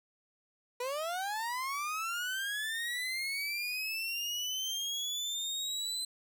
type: linear sweep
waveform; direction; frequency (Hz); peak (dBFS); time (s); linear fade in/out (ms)
30% pulse; up; 480.5 to 4069; -31; 0.8-6.05; 5
effects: none